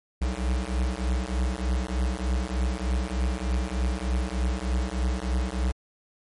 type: beating tone pair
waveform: square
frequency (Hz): 60.9 / 64.2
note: B1 / C2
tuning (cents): -24 / -32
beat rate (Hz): 3.3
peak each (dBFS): -28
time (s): 0.21-5.72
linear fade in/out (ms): 10
effects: MP3 48 kbps